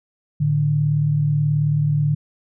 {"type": "tone pair together", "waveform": "sine", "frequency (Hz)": [110, 148.57], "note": ["A2", "D3"], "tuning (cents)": [0, 20], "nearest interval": "perfect fourth", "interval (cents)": 520, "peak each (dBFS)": [-24, -16], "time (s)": [0.4, 2.15], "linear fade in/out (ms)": 10, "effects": []}